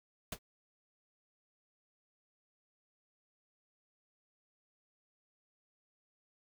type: noise with exponential decay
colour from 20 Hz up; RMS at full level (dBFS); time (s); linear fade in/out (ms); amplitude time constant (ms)
pink; -33; 0.32-0.39; 5; 15
effects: none